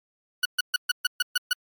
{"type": "tone bursts", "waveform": "20% pulse", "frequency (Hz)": 1470, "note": "F#6", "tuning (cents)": -12, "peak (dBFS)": -15, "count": 8, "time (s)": [0.43, 1.532], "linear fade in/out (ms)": 5, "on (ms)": 24, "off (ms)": 130, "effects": ["MP3 96 kbps"]}